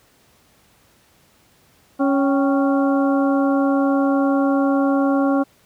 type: harmonic tone with a mistuned harmonic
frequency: 277 Hz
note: C#4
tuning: 1 cent flat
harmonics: 1 / 2 / 3 / 4 / 5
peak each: -16 / -22 / -26 / -28 / -30 dBFS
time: 1.99-5.44 s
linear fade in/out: 20 ms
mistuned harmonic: 3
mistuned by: -100 cents
effects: pink hiss -56 dBFS RMS until 5.65 s + high-pass 60 Hz 12 dB/octave